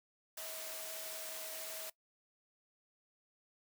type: tone in noise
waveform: sine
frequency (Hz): 640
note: D#5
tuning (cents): +49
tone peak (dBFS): -51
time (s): 0.37-1.9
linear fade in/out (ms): 5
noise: white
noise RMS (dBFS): -45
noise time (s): 0.37-1.9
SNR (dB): -9
effects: noise-tail reverb RT60 0.1 s tail -20 dB re dry + high-pass 400 Hz 12 dB/octave